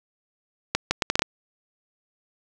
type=accelerating click train; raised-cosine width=0.2 ms; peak=-3 dBFS; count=7; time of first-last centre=0.75-1.221 s; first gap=160 ms; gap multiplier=0.7; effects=none